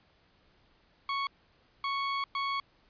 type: tone bursts at uneven times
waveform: sawtooth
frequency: 1108.7 Hz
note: C#6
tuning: in tune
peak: -26 dBFS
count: 3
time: 1.09-1.27 / 1.84-2.24 / 2.35-2.6 s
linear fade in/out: 2 ms
effects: pink hiss -66 dBFS RMS until 2.89 s + resampled to 11025 Hz